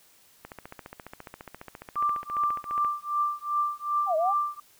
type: click train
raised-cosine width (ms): 0.5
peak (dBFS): -25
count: 36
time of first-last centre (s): 0.45-2.847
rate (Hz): 14.6
type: tone with tremolo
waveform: sine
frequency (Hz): 1181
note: D6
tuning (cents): +9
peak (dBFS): -21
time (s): 1.96-4.6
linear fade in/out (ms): 5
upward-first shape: triangle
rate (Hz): 2.6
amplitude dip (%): 100
type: linear two-way sweep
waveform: sine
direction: down then up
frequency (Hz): 830.6 to 611 to 830.6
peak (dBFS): -22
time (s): 4.06-4.34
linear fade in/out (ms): 50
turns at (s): 4.16
effects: white hiss -59 dBFS RMS until 4.79 s